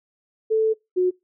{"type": "tone pair in turn", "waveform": "sine", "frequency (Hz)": [440, 364.8], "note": ["A4", "F#4"], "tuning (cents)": [0, -24], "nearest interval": "minor third", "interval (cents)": 324, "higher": "first", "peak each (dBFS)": -16, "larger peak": "neither", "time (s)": [[0.5, 0.74], [0.96, 1.11]], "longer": "first", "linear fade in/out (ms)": 20, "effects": ["noise-tail reverb RT60 0.2 s tail -23 dB re dry"]}